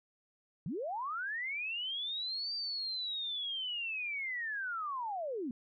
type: linear two-way sweep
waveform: sine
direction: up then down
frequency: 130.81 to 4699 to 222.7 Hz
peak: -35 dBFS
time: 0.66-5.51 s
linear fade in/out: 2 ms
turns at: 2.54 s
effects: none